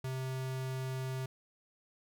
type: tone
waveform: square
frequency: 130.81 Hz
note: C3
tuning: in tune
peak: -36 dBFS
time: 0.04-1.26 s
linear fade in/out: 5 ms
effects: none